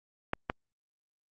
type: clicks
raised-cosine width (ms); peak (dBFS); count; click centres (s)
0.5; -14; 2; 0.334 / 0.499
effects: Opus 48 kbps